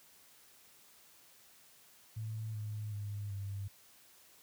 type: tone with pitch steps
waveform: sine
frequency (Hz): 110 / 106.25 / 102.63 / 99.14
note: A2 / G#2 / G#2 / G2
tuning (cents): 0 / +40 / -20 / +20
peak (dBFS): -37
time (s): 2.16-3.68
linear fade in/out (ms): 10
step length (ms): 380
effects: white hiss -62 dBFS RMS until 4.42 s + high-pass 60 Hz 12 dB/octave